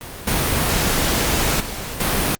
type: noise with level steps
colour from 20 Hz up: pink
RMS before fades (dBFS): -34 / -19 / -29 / -19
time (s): 0.01-2.35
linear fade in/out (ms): 0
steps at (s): 0.27 / 1.6 / 2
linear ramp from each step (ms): 5
effects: Opus 48 kbps

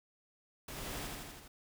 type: noise with echo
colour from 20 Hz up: pink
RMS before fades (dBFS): -45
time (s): 0.68-1.07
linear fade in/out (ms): 5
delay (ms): 82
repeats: 5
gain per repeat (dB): -2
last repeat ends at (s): 1.48
effects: none

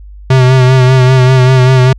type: tone with vibrato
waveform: square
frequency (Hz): 129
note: C3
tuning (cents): -24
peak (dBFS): -4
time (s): 0.3-1.93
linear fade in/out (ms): 5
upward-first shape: sine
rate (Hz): 5.1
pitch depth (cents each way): 38
effects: added 50 Hz sine -28 dBFS peak until 1.98 s + low-pass 5000 Hz 12 dB/octave

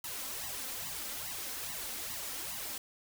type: noise with flanger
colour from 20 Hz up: white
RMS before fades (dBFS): -40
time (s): 0.04-2.78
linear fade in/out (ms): 2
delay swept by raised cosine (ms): 1 to 3.9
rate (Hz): 2.4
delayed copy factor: +0.9
effects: none

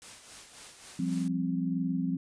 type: noise with tremolo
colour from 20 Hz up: white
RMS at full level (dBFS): -46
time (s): 0.02-1.28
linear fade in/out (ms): 0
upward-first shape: sine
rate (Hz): 3.7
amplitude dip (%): 50
type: chord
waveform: sine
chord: F suspended second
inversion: none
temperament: just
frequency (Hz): 174.61 / 196.44 / 261.9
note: F3 / G3 / C4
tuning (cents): 0 / +4 / +2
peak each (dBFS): -31 / -35 / -31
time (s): 0.99-2.17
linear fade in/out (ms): 5
effects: resampled to 22050 Hz

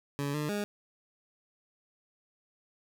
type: tone with pitch steps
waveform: 20% pulse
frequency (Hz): 142.1 / 149.8 / 205.9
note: C#3 / D3 / G#3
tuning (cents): +43 / +35 / -15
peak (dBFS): -26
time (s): 0.19-0.64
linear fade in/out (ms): 0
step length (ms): 150
effects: none

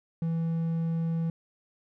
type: tone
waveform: triangle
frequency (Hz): 164.81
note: E3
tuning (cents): 0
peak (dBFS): -24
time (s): 0.22-1.3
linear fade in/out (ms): 2
effects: none

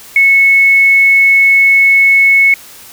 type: tone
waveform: sine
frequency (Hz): 2200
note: C#7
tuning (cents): -14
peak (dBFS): -4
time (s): 0.16-2.54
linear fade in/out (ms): 2
effects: white hiss -35 dBFS RMS until 2.92 s

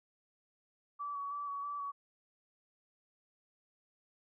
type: tone with vibrato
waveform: sine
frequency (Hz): 1142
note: D6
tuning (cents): -49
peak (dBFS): -37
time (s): 0.99-1.92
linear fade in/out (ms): 20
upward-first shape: square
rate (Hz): 3.1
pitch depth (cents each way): 21
effects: none

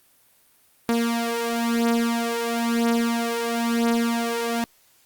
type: beating tone pair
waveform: sawtooth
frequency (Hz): 232.4 / 233.4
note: A#3 / A#3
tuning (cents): -5 / +2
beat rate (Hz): 1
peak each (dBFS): -21 / -19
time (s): 0.89-4.64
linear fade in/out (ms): 0
effects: white hiss -59 dBFS RMS until 5.05 s + Opus 32 kbps

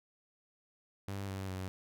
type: tone with pitch steps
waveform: sawtooth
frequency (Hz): 98.9 / 96.25 / 93.67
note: G2 / G2 / F#2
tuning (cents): +16 / -31 / +22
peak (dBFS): -34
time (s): 1.08-1.68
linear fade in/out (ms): 0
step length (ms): 200
effects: none

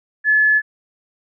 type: tone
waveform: sine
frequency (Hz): 1719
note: A6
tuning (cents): -41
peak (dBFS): -11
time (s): 0.24-0.62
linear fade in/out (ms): 50
effects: none

